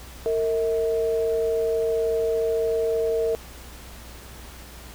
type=tone pair together; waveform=sine; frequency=456.5 / 642 Hz; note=A#4 / E5; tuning=-36 / -46 cents; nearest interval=tritone; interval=590 cents; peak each=-21 / -28 dBFS; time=0.26-3.35 s; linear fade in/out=0 ms; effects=added 60 Hz sine -43 dBFS peak until 4.94 s + pink hiss -44 dBFS RMS until 4.94 s